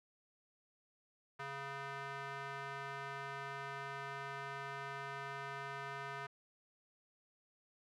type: tone with band-pass filter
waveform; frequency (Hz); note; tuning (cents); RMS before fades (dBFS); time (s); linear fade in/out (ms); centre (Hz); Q
square; 138.59; C#3; 0; -45; 1.39-6.27; 10; 1400; 1.5
effects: none